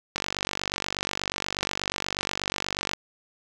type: click train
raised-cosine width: 0.2 ms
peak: -9 dBFS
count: 135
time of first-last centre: 0.16-2.934 s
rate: 48.3 Hz
effects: 8-bit